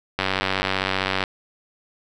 click train, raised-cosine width 0.3 ms, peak -5 dBFS, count 101, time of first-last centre 0.19-1.238 s, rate 95.4 Hz, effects none

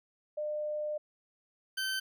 sine / 20% pulse tone pair in turn, 602 / 1542.1 Hz, D5 / G6, +43 / -29 cents, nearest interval octave + major third, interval 1628 cents, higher second, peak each -32 / -27 dBFS, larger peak second, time 0.37-0.98 / 1.77-2 s, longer first, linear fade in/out 10 ms, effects none

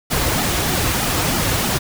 pink noise with flanger, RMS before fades -19 dBFS, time 0.1-1.79 s, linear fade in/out 20 ms, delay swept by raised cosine 1.8 to 5.1 ms, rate 3.2 Hz, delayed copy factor -0.6, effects none

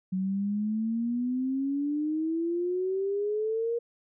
sine exponential sweep, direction up, 185 to 474.2 Hz, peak -26 dBFS, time 0.12-3.79 s, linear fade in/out 10 ms, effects none

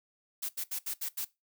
blue noise bursts at uneven times, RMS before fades -35 dBFS, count 6, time 0.42-0.49 / 0.57-0.64 / 0.71-0.79 / 0.86-0.94 / 1.01-1.09 / 1.17-1.25 s, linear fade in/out 10 ms, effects noise-tail reverb RT60 0.2 s tail -19 dB re dry

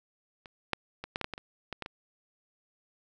clicks, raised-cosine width 0.3 ms, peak -30 / -11 / -22 / -15 / -16 / -16 / -20 / -26 / -20 / -20 / -23 dBFS, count 11, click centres 0.458 / 0.733 / 1.04 / 1.159 / 1.213 / 1.244 / 1.337 / 1.379 / 1.727 / 1.823 / 1.861 s, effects none

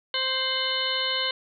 harmonic tone with a mistuned harmonic, 523.3 Hz, C5, in tune, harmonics 1 / 2 / 3 / 4 / 6 / 7 / 8, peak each -34 / -34 / -34 / -33 / -28 / -32 / -31 dBFS, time 0.14-1.31 s, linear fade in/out 2 ms, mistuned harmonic 6, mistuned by -73 cents, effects none

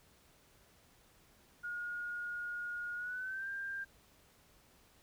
sine tone with pitch glide, 1434 to 1591.1 Hz, F6 to G6, +45 to +25 cents, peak -38 dBFS, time 1.63-3.85 s, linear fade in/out 20 ms, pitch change +180 cents, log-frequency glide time 2.95-3.49 s, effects pink hiss -66 dBFS RMS until 5.02 s

